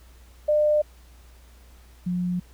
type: tone pair in turn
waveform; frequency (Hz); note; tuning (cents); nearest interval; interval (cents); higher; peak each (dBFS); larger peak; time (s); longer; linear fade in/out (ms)
sine; 601 / 178.68; D5 / F3; +40 / +40; octave + major sixth; 2100; first; -17 / -23; first; 0.48-0.82 / 2.06-2.4; neither; 10
effects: added 60 Hz sine -48 dBFS peak until 2.53 s + pink hiss -57 dBFS RMS until 2.53 s